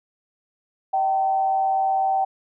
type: tone with frequency modulation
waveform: sine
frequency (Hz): 770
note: G5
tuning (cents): -31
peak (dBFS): -18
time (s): 0.93-2.25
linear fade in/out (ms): 10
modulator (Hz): 136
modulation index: 0.36
effects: none